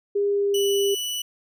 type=tone with pitch glide; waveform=sine; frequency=404.7 to 399.6 Hz; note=G#4 to G4; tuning=-45 to +33 cents; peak=-19 dBFS; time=0.15-0.95 s; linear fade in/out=10 ms; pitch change=-22 cents; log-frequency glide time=0.28-0.66 s
type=tone; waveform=sawtooth; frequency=2960 Hz; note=F#7; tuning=in tune; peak=-23 dBFS; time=0.54-1.22 s; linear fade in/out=5 ms
effects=none